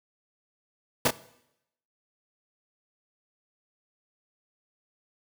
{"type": "noise with echo", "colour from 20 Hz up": "pink", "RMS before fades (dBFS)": -21, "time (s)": [1.05, 1.08], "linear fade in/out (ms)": 5, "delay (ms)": 28, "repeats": 1, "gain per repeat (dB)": -6, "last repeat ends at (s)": 1.108, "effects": ["noise-tail reverb RT60 0.8 s tail -18 dB re dry", "high-pass 100 Hz 12 dB/octave"]}